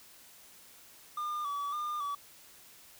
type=tone with vibrato; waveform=triangle; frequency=1174.7 Hz; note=D6; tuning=in tune; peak=-31 dBFS; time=1.17-2.15 s; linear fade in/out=5 ms; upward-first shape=square; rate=1.8 Hz; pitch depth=46 cents each way; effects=white hiss -56 dBFS RMS until 2.99 s